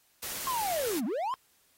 white noise, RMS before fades -37 dBFS, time 0.22-1 s, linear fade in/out 10 ms
triangle linear two-way sweep, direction down then up, 1083 to 196 to 1083 Hz, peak -27 dBFS, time 0.47-1.34 s, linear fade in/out 0 ms, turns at 1.05 s
effects white hiss -67 dBFS RMS until 1.77 s + AAC 48 kbps

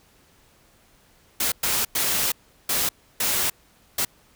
white noise bursts at uneven times, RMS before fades -23 dBFS, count 6, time 1.4-1.52 / 1.63-1.85 / 1.95-2.32 / 2.69-2.89 / 3.2-3.5 / 3.98-4.05 s, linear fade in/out 5 ms, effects pink hiss -58 dBFS RMS until 4.35 s

